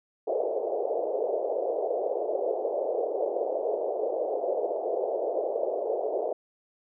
pink band-pass noise, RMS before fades -29 dBFS, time 0.27-6.33 s, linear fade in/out 5 ms, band 410 to 680 Hz, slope 48 dB/octave, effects none

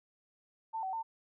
sine tone with pitch steps, 893 / 760 / 901 Hz, A5 / F#5 / A5, +25 / +46 / +41 cents, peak -34 dBFS, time 0.73-1.03 s, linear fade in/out 20 ms, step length 100 ms, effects none

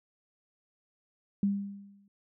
sine tone with exponential decay, 200 Hz, G3, 35 cents sharp, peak -22 dBFS, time 1.43-2.08 s, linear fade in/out 2 ms, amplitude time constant 140 ms, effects none

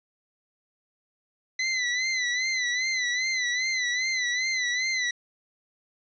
sawtooth tone with vibrato, 2014 Hz, B6, 33 cents sharp, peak -21 dBFS, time 1.59-5.11 s, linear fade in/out 5 ms, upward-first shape sine, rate 2.5 Hz, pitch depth 68 cents each way, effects resampled to 16000 Hz + 10-bit

